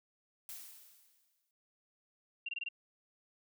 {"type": "noise with exponential decay", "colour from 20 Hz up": "blue", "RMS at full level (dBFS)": -45, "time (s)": [0.49, 1.51], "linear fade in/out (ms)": 1, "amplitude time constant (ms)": 220}
{"type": "tone bursts", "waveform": "sine", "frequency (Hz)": 2767, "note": "F7", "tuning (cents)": -17, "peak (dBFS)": -36, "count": 5, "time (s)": [2.46, 2.688], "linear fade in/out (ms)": 5, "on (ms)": 28, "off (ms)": 22}
{"effects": []}